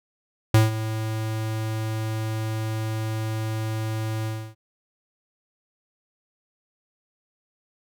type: tone with ADSR envelope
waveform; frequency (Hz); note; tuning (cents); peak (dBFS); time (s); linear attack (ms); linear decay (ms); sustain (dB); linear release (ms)
square; 110; A2; 0; -12; 0.54-4.55; 4; 160; -14; 290
effects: none